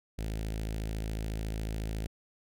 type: tone with notch filter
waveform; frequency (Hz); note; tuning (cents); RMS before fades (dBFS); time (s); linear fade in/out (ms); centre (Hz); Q
sawtooth; 54; A1; -32; -35; 0.18-2.07; 10; 1100; 0.98
effects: none